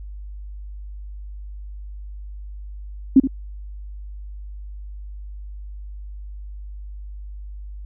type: tone with echo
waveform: sine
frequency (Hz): 266.8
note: C4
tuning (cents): +34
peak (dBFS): -6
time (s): 3.16-3.2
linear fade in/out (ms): 5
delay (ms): 74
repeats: 1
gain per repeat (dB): -11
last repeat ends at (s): 3.274
effects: added 50 Hz sine -32 dBFS peak until 7.85 s